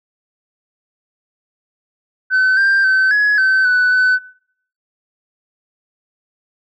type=tone with pitch steps; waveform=sine; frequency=1520 / 1583 / 1534 / 1682 / 1535 / 1491 / 1506 Hz; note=F#6 / G6 / G6 / G#6 / G6 / F#6 / F#6; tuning=+46 / +17 / -38 / +22 / -37 / +13 / +30 cents; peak=-8 dBFS; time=2.3-4.19 s; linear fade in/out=50 ms; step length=270 ms; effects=noise-tail reverb RT60 0.6 s tail -19 dB re dry + tanh soft clip ceiling -9 dBFS